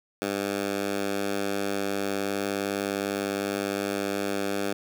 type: tone with high-pass filter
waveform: 10% pulse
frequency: 99.7 Hz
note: G2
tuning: 30 cents sharp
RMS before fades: -29 dBFS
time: 0.22-4.73 s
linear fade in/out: 0 ms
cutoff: 250 Hz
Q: 0.84
effects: none